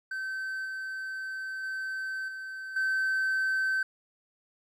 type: tone with level steps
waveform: triangle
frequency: 1542 Hz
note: G6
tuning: 29 cents flat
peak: -30 / -32 / -30 / -35 / -23 dBFS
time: 0.11-3.83 s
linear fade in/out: 5 ms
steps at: 0.65 / 1.63 / 2.28 / 2.76 s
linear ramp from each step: 5 ms
effects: tanh soft clip ceiling -19 dBFS